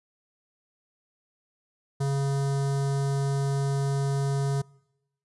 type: tone with notch filter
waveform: square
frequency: 138.59 Hz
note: C#3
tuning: in tune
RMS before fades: -26 dBFS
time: 2-4.62 s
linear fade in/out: 10 ms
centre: 2500 Hz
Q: 0.7
effects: noise-tail reverb RT60 0.9 s tail -25 dB re dry + resampled to 24000 Hz